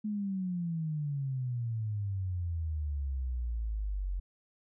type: exponential sweep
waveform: sine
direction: down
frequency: 215 to 44.72 Hz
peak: -31 dBFS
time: 0.04-4.2 s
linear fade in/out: 10 ms
effects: none